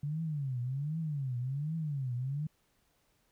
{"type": "tone with vibrato", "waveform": "sine", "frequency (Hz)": 140.9, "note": "C#3", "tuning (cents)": 29, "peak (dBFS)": -32, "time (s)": [0.03, 2.47], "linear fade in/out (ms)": 5, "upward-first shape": "triangle", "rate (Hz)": 1.3, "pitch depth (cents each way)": 280, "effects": ["pink hiss -73 dBFS RMS until 3.31 s"]}